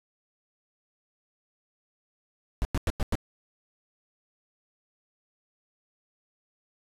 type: noise bursts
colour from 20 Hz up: brown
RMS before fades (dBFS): -25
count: 5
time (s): 2.62-3.154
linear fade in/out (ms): 0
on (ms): 30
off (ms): 96
effects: resampled to 32000 Hz